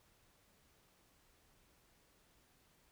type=silence; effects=pink hiss -71 dBFS RMS until 2.91 s